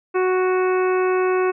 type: harmonic tone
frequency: 370 Hz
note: F#4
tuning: in tune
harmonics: 1 / 2 / 3 / 4 / 5 / 6 / 7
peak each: -17 / -28 / -26 / -30 / -36 / -36 / -34 dBFS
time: 0.14-1.52 s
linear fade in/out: 20 ms
effects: none